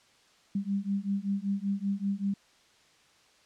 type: beating tone pair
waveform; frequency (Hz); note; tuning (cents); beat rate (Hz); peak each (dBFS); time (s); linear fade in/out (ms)
sine; 196 / 201.2; G3 / G3; 0 / +45; 5.2; -31; 0.55-2.34; 5
effects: white hiss -62 dBFS RMS until 3.45 s + low-pass 6000 Hz 12 dB/octave